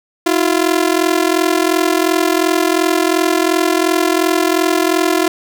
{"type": "ring-modulated tone", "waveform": "sawtooth", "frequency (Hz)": 342.9, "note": "F4", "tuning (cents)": -32, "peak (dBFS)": -5, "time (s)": [0.26, 5.28], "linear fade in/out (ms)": 2, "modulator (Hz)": 21.4, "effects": []}